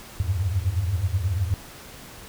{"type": "tone cluster", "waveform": "sine", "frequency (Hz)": [83.2, 93.7, 102], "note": ["E2", "F#2", "G#2"], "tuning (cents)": [17, 22, -31], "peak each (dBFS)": -26, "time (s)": [0.2, 1.54], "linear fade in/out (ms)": 0, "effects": ["pink hiss -43 dBFS RMS until 2.28 s"]}